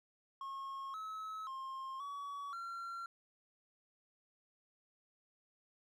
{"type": "tone with pitch steps", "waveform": "triangle", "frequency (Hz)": [1085, 1291, 1063, 1132, 1369], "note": ["C#6", "E6", "C6", "C#6", "F6"], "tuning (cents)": [-37, -37, 27, 36, -35], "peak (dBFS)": -40, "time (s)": [0.41, 3.06], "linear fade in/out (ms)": 2, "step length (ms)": 530, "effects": []}